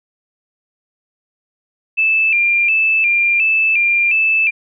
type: tone with vibrato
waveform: sine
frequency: 2507 Hz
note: D#7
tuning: 12 cents sharp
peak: -11 dBFS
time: 1.97-4.51 s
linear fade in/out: 20 ms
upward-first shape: square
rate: 1.4 Hz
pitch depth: 82 cents each way
effects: none